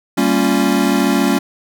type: chord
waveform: square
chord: G half-diminished seventh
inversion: none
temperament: equal with one note detuned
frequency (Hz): 196 / 230.4 / 277.2 / 349.2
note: G3 / Bb3 / Db4 / F4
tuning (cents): 0 / -20 / 0 / 0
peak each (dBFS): -19 / -19 / -17 / -21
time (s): 0.17-1.39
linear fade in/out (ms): 10
effects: none